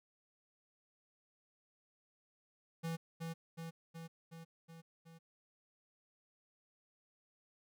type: tone with echo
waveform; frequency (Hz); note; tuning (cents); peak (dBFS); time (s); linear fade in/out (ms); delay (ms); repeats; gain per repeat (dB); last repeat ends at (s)
square; 164.81; E3; 0; -38; 2.83-2.97; 20; 370; 6; -3; 5.19
effects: none